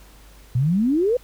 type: exponential sweep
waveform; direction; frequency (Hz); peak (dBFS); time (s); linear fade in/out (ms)
sine; up; 116.54 to 517; -16; 0.55-1.17; 5
effects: added 50 Hz sine -46 dBFS peak until 1.23 s + pink hiss -51 dBFS RMS until 1.23 s